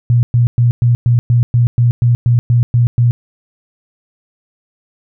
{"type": "tone bursts", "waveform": "sine", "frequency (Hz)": 120, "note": "B2", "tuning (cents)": -49, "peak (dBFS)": -7, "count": 13, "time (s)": [0.1, 3.11], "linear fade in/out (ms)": 0, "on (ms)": 130, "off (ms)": 110, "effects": []}